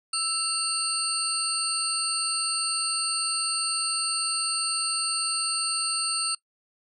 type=tone cluster; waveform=sine; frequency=1317 / 2747 / 4232 / 4590 / 8710 Hz; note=E6 / F7 / C8 / D8 / C#9; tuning=-2 / -29 / +19 / -40 / -31 cents; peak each=-33 / -34 / -33 / -29 / -28 dBFS; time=0.13-6.35 s; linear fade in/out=5 ms; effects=noise-tail reverb RT60 0.1 s tail -23 dB re dry + tanh soft clip ceiling -13 dBFS